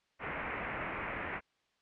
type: low-pass noise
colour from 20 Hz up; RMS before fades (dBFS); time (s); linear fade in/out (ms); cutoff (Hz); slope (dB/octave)
white; -39; 0.19-1.41; 50; 2400; 48
effects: white hiss -75 dBFS RMS until 1.81 s + low-pass 4000 Hz 12 dB/octave